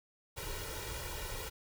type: noise with comb filter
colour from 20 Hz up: pink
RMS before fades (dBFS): -41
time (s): 0.36-1.5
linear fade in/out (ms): 20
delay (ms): 2.1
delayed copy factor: +0.9
effects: none